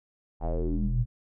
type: tone with low-pass filter sweep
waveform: square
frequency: 41.2 Hz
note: E1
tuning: in tune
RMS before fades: -27 dBFS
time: 0.4-1.06 s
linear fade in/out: 50 ms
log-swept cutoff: 850 to 100 Hz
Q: 5.9
effects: none